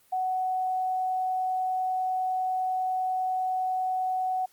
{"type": "tone", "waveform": "sine", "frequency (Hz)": 745, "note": "F#5", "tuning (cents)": 12, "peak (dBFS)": -25, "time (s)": [0.12, 4.46], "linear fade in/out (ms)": 10, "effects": ["white hiss -62 dBFS RMS until 4.52 s", "Opus 32 kbps"]}